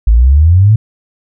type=exponential sweep; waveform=sine; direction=up; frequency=51.91 to 113.8 Hz; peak=-3 dBFS; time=0.07-0.76 s; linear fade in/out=5 ms; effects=none